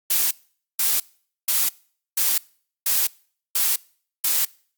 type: noise bursts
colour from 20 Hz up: blue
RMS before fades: -20 dBFS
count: 7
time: 0.1-4.45 s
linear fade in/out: 5 ms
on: 210 ms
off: 480 ms
effects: noise-tail reverb RT60 0.5 s tail -24 dB re dry + Opus 48 kbps